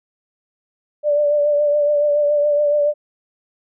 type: tone with vibrato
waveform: sine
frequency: 587.3 Hz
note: D5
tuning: in tune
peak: -13 dBFS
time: 1.03-2.94 s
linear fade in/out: 50 ms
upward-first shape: triangle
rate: 7.1 Hz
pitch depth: 35 cents each way
effects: none